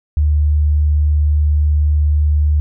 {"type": "tone", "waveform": "sine", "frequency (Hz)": 74.7, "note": "D2", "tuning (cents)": 30, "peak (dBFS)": -10, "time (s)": [0.17, 2.6], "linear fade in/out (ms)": 0, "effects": []}